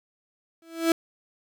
35% pulse tone with exponential growth, 329.6 Hz, E4, in tune, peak -14 dBFS, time 0.62-0.92 s, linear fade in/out 2 ms, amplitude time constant 64 ms, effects none

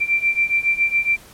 sine beating tone pair, 2349 / 2356.2 Hz, D7 / D7, 0 / +5 cents, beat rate 7.2 Hz, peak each -20 / -18 dBFS, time 0-1.17 s, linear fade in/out 20 ms, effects pink hiss -45 dBFS RMS until 1.33 s + MP3 64 kbps

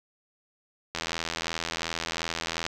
click train, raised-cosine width 0.2 ms, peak -12 dBFS, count 143, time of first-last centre 0.95-2.665 s, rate 82.8 Hz, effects none

